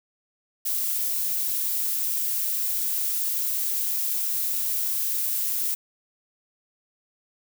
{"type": "noise", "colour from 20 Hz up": "violet", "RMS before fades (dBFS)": -26, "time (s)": [0.65, 5.75], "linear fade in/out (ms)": 10, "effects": []}